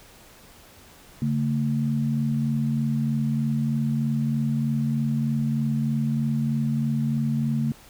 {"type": "tone pair together", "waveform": "sine", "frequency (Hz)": [141.68, 224.9], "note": ["C#3", "A3"], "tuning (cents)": [38, 38], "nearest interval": "minor sixth", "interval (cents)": 800, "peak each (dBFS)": -24, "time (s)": [1.22, 7.72], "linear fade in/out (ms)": 2, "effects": ["pink hiss -50 dBFS RMS until 7.89 s"]}